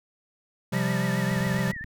square chord, C suspended fourth, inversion none, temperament equal, 130.81 / 174.61 / 196 Hz, C3 / F3 / G3, 0 / 0 / 0 cents, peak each -29 dBFS, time 0.72-1.72 s, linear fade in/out 10 ms
sine tone with vibrato, 1845 Hz, A#6, 18 cents flat, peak -34 dBFS, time 0.74-1.84 s, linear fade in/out 0 ms, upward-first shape triangle, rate 7.3 Hz, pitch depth 120 cents each way
clicks, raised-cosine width 5 ms, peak -30 dBFS, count 12, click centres 1.313 / 1.365 / 1.408 / 1.469 / 1.51 / 1.547 / 1.59 / 1.678 / 1.733 / 1.764 / 1.811 / 1.844 s
effects none

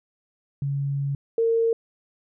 sine tone pair in turn, 140 / 457 Hz, C#3 / A#4, +18 / -34 cents, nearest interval octave + minor sixth, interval 2048 cents, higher second, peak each -23 / -18 dBFS, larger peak second, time 0.62-1.15 / 1.38-1.73 s, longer first, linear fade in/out 2 ms, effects none

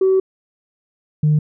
sine tone pair in turn, 380 / 151.41 Hz, F#4 / D#3, +46 / -47 cents, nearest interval octave + major third, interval 1593 cents, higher first, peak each -10 dBFS, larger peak neither, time 0.01-0.2 / 1.23-1.39 s, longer first, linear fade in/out 5 ms, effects tanh soft clip ceiling -8 dBFS

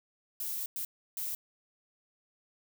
violet noise bursts at uneven times, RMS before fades -36 dBFS, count 3, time 0.4-0.66 / 0.76-0.85 / 1.17-1.35 s, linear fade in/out 2 ms, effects none

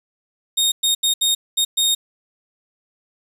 sawtooth tone bursts at uneven times, 3705 Hz, A#7, 11 cents flat, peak -12 dBFS, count 6, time 0.57-0.72 / 0.83-0.95 / 1.03-1.14 / 1.21-1.35 / 1.57-1.65 / 1.77-1.95 s, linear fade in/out 10 ms, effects resampled to 32000 Hz + 7-bit

